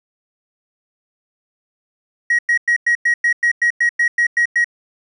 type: tone bursts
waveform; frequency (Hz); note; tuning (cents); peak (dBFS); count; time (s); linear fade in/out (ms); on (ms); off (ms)
triangle; 1898; A#6; +31; -9; 13; 2.3-4.644; 5; 88; 100
effects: tanh soft clip ceiling -7 dBFS + resampled to 22050 Hz